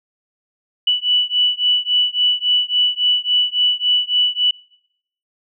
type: beating tone pair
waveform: sine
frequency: 2960 / 2963.6 Hz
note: F#7 / F#7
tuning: 0 / +2 cents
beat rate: 3.6 Hz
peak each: -17 dBFS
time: 0.87-4.51 s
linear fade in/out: 5 ms
effects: noise-tail reverb RT60 0.8 s tail -26 dB re dry